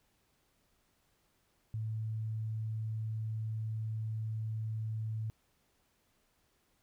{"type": "tone", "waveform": "sine", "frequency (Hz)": 110, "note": "A2", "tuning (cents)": 0, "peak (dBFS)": -34, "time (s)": [1.74, 5.3], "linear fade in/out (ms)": 0, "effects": ["pink hiss -74 dBFS RMS until 6.82 s"]}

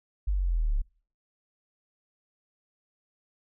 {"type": "linear sweep", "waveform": "sine", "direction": "down", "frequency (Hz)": [50.9, 32.85], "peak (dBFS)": -23, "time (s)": [0.27, 0.82], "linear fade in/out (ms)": 10, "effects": ["noise-tail reverb RT60 0.5 s tail -25 dB re dry"]}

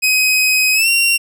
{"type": "tone with pitch glide", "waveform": "sawtooth", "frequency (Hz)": [2523, 2751], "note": ["D#7", "F7"], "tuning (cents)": [23, -27], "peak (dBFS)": -8, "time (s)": [0.02, 1.18], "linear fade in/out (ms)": 20, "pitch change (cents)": 150, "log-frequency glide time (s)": [0.74, 0.89], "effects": []}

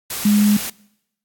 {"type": "tone in noise", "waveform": "sine", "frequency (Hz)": 207.7, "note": "G#3", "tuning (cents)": 0, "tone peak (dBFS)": -11, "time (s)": [0.25, 0.57], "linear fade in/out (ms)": 5, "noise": "white", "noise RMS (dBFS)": -26, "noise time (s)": [0.1, 0.7], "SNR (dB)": 12, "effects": ["noise-tail reverb RT60 0.8 s tail -23 dB re dry", "AAC 64 kbps"]}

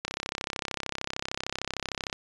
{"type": "click train", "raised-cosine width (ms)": 0.2, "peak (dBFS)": -13, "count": 70, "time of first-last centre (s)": [0.05, 2.128], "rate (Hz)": 33.2, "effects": ["resampled to 22050 Hz"]}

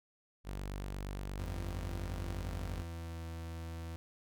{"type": "tone", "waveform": "sawtooth", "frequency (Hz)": 48.53, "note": "G1", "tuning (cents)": -17, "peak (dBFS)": -35, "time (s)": [0.44, 2.85], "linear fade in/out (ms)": 50}
{"type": "tone with pitch glide", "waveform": "40% pulse", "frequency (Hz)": [85.7, 82.73], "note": ["F2", "E2"], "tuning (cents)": [-32, 7], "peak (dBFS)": -40, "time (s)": [1.39, 3.96], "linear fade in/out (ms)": 0, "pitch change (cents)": -61, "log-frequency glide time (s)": [2.38, 3.2]}
{"effects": []}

